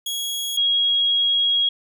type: tone pair in turn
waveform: sawtooth / sine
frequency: 3322 / 3297 Hz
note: G#7 / G#7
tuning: 0 / -13 cents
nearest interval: unison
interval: 13 cents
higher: first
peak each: -21 / -16 dBFS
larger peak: second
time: 0.06-0.57 / 0.57-1.69 s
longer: second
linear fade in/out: 5 ms
effects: none